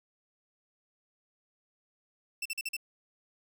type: tone bursts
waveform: sawtooth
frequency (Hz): 2670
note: E7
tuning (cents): +22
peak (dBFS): -29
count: 5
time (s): 2.42-2.767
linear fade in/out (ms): 5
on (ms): 35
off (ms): 43
effects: none